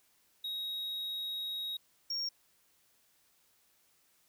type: tone pair in turn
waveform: triangle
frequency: 3789 / 5554 Hz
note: A#7 / F8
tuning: +27 / -10 cents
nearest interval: perfect fifth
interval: 663 cents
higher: second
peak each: -34 / -32 dBFS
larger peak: second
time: 0.44-1.77 / 2.1-2.29 s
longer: first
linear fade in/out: 5 ms
effects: white hiss -70 dBFS RMS until 4.28 s